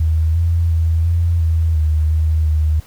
sine tone with pitch steps, 79.8 / 84 / 81.7 / 84.7 / 81.3 / 77.6 / 78.8 / 77.3 Hz, D#2 / E2 / E2 / E2 / E2 / D#2 / D#2 / D#2, +44 / +33 / -15 / +48 / -23 / -4 / +23 / -11 cents, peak -12 dBFS, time 0-2.8 s, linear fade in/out 5 ms, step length 350 ms, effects pink hiss -46 dBFS RMS until 2.86 s

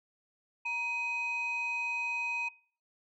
sine tone pair together, 941 / 2512 Hz, A#5 / D#7, +16 / +16 cents, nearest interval octave + perfect fourth, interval 1700 cents, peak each -37 / -31 dBFS, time 0.65-2.49 s, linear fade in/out 10 ms, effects noise-tail reverb RT60 0.5 s tail -24 dB re dry + tanh soft clip ceiling -27 dBFS

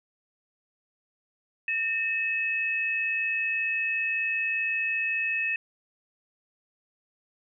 sine tone pair together, 1822.2 / 2577 Hz, A#6 / E7, -40 / -40 cents, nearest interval tritone, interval 600 cents, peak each -31 / -26 dBFS, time 1.68-5.56 s, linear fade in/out 2 ms, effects none

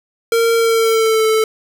square tone with pitch glide, 460.1 to 438.8 Hz, A#4 to A4, -23 to -5 cents, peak -12 dBFS, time 0.32-1.44 s, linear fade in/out 2 ms, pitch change -82 cents, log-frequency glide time 0.55-1.26 s, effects none

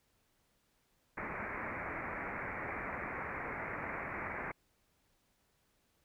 white low-pass noise, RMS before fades -41 dBFS, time 1.17-4.52 s, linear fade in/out 10 ms, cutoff 2300 Hz, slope 96 dB/octave, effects pink hiss -75 dBFS RMS until 6.04 s

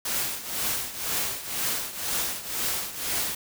white noise with tremolo, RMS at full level -26 dBFS, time 0.05-3.35 s, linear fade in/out 5 ms, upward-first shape triangle, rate 2 Hz, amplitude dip 80%, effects none

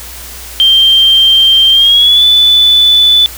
sine tone with pitch glide, 3160 to 3486 Hz, G7 to A7, +13 to -17 cents, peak -3 dBFS, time 0.6-3.26 s, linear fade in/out 0 ms, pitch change +170 cents, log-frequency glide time 1.72-2.24 s, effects added 60 Hz sine -31 dBFS peak until 3.37 s + white hiss -28 dBFS RMS until 3.37 s

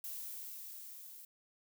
violet noise with level ramp, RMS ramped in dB -43 to -53 dBFS, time 0.04-1.25 s, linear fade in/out 2 ms, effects none

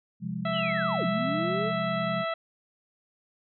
sine chord, F minor, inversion second, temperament equal with one note detuned, 130.81 / 174.61 / 205 Hz, C3 / F3 / Ab3, 0 / 0 / -22 cents, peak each -37 / -33 / -34 dBFS, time 0.2-2.25 s, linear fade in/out 50 ms
harmonic tone, 659.3 Hz, E5, in tune, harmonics 1 / 2 / 3 / 4 / 5 / 6, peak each -30 / -32 / -37 / -42 / -42 / -45 dBFS, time 0.45-2.34 s, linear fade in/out 5 ms
sine linear two-way sweep, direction down then up, 3211 to 174.61 to 456.4 Hz, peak -30 dBFS, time 0.52-1.72 s, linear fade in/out 50 ms, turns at 1.06 s
effects none

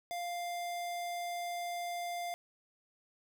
square tone, 698.5 Hz, F5, in tune, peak -37 dBFS, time 0.11-2.34 s, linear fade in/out 0 ms, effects none

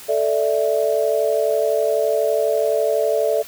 sine chord, A suspended fourth, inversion none, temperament equal, 440 / 587.3 / 659.3 Hz, A4 / D5 / E5, 0 / 0 / 0 cents, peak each -20 / -20 / -21 dBFS, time 0.08-3.43 s, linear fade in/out 20 ms, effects white hiss -39 dBFS RMS until 3.47 s

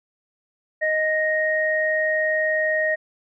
sine tone pair together, 623.4 / 1868 Hz, D#5 / A#6, +3 / +3 cents, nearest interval octave + perfect fifth, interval 1900 cents, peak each -22 / -21 dBFS, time 0.81-2.96 s, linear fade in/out 20 ms, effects none

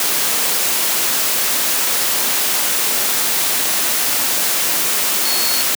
sine tone in noise, 4359 Hz, C#8, 30 cents flat, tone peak -21 dBFS, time 5.25-5.62 s, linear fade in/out 2 ms, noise white, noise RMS -17 dBFS, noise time 0-5.75 s, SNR -7 dB, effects high-pass 200 Hz 12 dB/octave

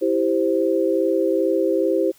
sine chord, C major, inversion first, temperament equal, 329.6 / 392 / 523.3 Hz, E4 / G4 / C5, 0 / 0 / 0 cents, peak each -21 dBFS, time 0.01-2.12 s, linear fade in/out 20 ms, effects white hiss -54 dBFS RMS until 2.18 s

